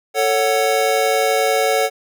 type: chord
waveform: square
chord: F# minor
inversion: first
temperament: just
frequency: 444 / 555 / 740 Hz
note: A4 / C#5 / F#5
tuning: +16 / +2 / 0 cents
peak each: -20 dBFS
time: 0.14-1.9 s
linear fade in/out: 50 ms
effects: none